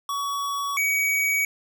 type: tone pair in turn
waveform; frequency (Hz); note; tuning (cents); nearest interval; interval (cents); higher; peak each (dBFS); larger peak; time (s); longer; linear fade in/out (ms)
square; 1127 / 2262; C#6 / C#7; +28 / +34; octave; 1206; second; -26 / -21; second; 0.09-0.77 / 0.77-1.45; neither; 2
effects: none